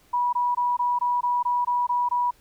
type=tone bursts; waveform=sine; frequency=975 Hz; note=B5; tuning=23 cents flat; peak=-20 dBFS; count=10; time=0.13-2.31 s; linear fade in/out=10 ms; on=200 ms; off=20 ms; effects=pink hiss -59 dBFS RMS until 2.4 s